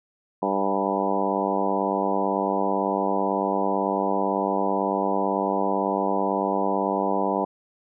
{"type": "harmonic tone with a mistuned harmonic", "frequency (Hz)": 98, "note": "G2", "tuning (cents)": 0, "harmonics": [2, 3, 4, 5, 6, 7, 8, 9, 10], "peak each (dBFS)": [-30, -30, -30, -30, -30, -30, -30, -30, -30], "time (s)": [0.42, 7.45], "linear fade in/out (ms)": 5, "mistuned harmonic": 8, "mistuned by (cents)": 19, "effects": []}